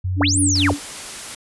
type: tone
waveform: sine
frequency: 92.2 Hz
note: F#2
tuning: 6 cents flat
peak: -19 dBFS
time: 0.04-0.74 s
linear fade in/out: 10 ms
type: tone with tremolo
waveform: sine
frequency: 288 Hz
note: D4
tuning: 34 cents flat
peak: -16 dBFS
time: 0.16-0.8 s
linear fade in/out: 50 ms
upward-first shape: triangle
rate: 4.5 Hz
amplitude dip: 75%
type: linear two-way sweep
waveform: sine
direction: up then down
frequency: 110 to 9956 to 110 Hz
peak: -17 dBFS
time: 0.2-0.72 s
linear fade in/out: 10 ms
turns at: 0.4 s
type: noise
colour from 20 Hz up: white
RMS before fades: -32 dBFS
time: 0.55-1.35 s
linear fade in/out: 5 ms
effects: resampled to 24000 Hz